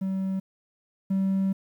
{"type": "tone pair in turn", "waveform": "triangle", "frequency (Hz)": [191.1, 192.65], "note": ["G3", "G3"], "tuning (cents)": [-44, -30], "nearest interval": "unison", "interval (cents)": 14, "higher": "second", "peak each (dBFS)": [-23, -19], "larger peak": "second", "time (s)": [[0.01, 0.4], [1.1, 1.53]], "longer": "second", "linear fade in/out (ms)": 10, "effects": ["tanh soft clip ceiling -16 dBFS", "10-bit"]}